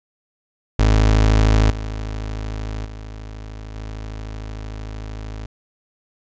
30% pulse tone with level steps, 53.2 Hz, G#1, 42 cents sharp, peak -9 / -22 / -29 / -26 dBFS, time 0.79-5.46 s, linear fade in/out 5 ms, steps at 1.7 / 2.85 / 3.75 s, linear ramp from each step 10 ms, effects resampled to 16000 Hz

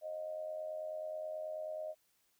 sine tone with amplitude modulation, 622.3 Hz, D#5, in tune, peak -36 dBFS, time 0.01-1.95 s, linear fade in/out 50 ms, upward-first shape sine, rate 89.3 Hz, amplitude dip 60%, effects white hiss -75 dBFS RMS until 2.39 s

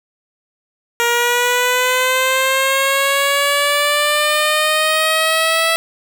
10% pulse linear sweep, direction up, 470 to 659 Hz, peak -5 dBFS, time 1-5.76 s, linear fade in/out 0 ms, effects none

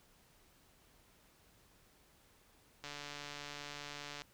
click train, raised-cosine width 0.2 ms, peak -28 dBFS, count 201, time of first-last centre 2.84-4.219 s, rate 145 Hz, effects pink hiss -67 dBFS RMS until 4.33 s

